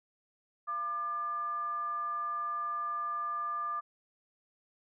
sine tone with frequency modulation, 1196 Hz, D6, 31 cents sharp, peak -32 dBFS, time 0.67-3.81 s, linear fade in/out 20 ms, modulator 511 Hz, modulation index 0.25, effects none

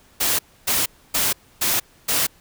white noise bursts, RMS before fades -20 dBFS, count 5, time 0.2-2.27 s, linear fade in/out 10 ms, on 190 ms, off 280 ms, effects pink hiss -54 dBFS RMS until 2.4 s

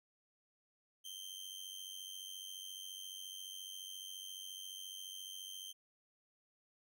sawtooth tone with amplitude modulation, 3136 Hz, G7, in tune, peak -40 dBFS, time 1.04-5.73 s, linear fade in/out 20 ms, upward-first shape sine, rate 94.4 Hz, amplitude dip 70%, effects none

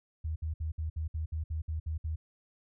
sine tone bursts, 79 Hz, D#2, 27 cents sharp, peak -31 dBFS, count 11, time 0.24-2.16 s, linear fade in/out 10 ms, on 120 ms, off 60 ms, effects none

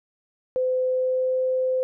sine tone with pitch glide, 511 to 514.9 Hz, C5 to C5, -41 to -28 cents, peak -20 dBFS, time 0.56-1.83 s, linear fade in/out 0 ms, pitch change +13 cents, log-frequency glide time 0.82-1.4 s, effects none

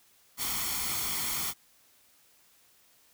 white noise with comb filter, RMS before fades -32 dBFS, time 0.37-1.54 s, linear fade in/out 50 ms, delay 0.91 ms, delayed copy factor +0.6, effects white hiss -63 dBFS RMS until 3.13 s

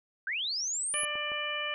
sine linear sweep, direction up, 1480 to 10680 Hz, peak -30 dBFS, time 0.27-1.05 s, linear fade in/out 2 ms
harmonic tone, 594 Hz, D5, 20 cents sharp, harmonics 1 / 2 / 3 / 4 / 5, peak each -40 / -39 / -38 / -36 / -36 dBFS, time 0.94-1.74 s, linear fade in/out 0 ms
clicks, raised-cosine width 1 ms, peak -32 dBFS, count 3, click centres 1.034 / 1.155 / 1.318 s
effects none

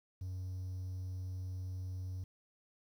triangle tone, 92.5 Hz, F#2, in tune, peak -36 dBFS, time 0.21-2.24 s, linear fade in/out 5 ms, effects tanh soft clip ceiling -32 dBFS + 11-bit

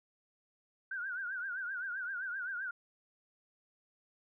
sine tone with vibrato, 1506 Hz, F#6, 30 cents sharp, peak -36 dBFS, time 0.91-2.71 s, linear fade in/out 5 ms, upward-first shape triangle, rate 7.7 Hz, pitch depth 140 cents each way, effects none

